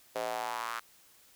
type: tone with high-pass filter sweep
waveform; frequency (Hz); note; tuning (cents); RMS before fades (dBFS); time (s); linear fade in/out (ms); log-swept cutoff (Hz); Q
square; 57.5; A#1; -23; -36; 0.15-0.8; 10; 550 to 1300; 3.4
effects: white hiss -61 dBFS RMS until 1.35 s